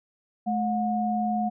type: tone pair together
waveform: sine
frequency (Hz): 215.1 / 723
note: A3 / F#5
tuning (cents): -39 / -40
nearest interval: octave + major sixth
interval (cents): 2099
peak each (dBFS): -26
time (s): 0.46-1.5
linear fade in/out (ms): 20
effects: none